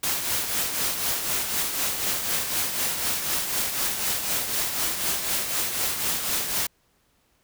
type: noise with tremolo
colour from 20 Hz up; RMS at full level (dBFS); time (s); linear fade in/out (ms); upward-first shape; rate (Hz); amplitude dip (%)
white; -24; 0.03-6.67; 5; triangle; 4; 55
effects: pink hiss -66 dBFS RMS until 7.43 s